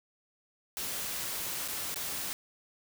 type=noise with dropouts; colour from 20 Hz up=white; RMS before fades=-36 dBFS; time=0.77-2.33 s; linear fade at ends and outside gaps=0 ms; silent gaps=1.678-1.684 / 1.943-1.959 s; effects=none